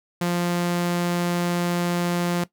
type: tone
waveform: sawtooth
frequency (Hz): 174.61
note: F3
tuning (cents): 0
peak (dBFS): -17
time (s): 0.21-2.44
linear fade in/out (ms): 5
effects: noise-tail reverb RT60 0.1 s tail -17 dB re dry